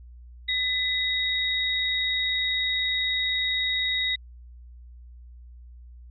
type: tone pair together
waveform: sine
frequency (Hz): 2006 / 3774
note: B6 / A#7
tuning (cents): +26 / +21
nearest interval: major seventh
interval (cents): 1095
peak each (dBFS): -27 / -25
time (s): 0.48-4.16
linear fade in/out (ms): 10
effects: added 60 Hz sine -43 dBFS peak until 6.1 s